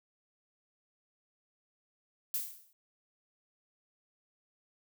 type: noise with exponential decay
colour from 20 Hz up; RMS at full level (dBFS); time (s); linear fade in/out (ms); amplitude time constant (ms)
violet; -31; 2.34-2.73; 2; 84
effects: none